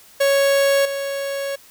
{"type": "tone with level steps", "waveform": "45% pulse", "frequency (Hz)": 554.4, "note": "C#5", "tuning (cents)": 0, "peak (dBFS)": [-14, -23], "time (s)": [0.2, 1.56], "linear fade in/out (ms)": 10, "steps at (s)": 0.85, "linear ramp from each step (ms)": 5, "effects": ["white hiss -48 dBFS RMS until 1.7 s"]}